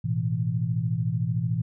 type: chord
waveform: sine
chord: A suspended second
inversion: none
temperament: equal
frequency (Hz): 110 / 123.47 / 164.81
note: A2 / B2 / E3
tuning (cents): 0 / 0 / 0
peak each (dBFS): -28 / -27 / -28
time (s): 0.04-1.62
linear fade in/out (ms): 10
effects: none